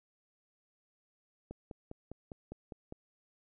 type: click train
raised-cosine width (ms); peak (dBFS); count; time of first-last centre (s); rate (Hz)
2; -30; 8; 1.51-2.924; 4.95
effects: none